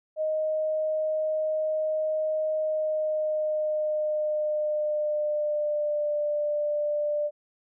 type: tone with pitch glide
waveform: sine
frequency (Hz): 622.3 to 592.8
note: D#5 to D5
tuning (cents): 0 to +16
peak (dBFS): -24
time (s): 0.16-7.31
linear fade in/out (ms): 50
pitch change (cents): -84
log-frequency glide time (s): 2.56-6.14
effects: none